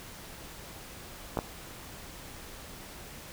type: clicks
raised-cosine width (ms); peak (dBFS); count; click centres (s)
1; -15; 2; 1.372 / 1.389
effects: pink hiss -46 dBFS RMS until 3.32 s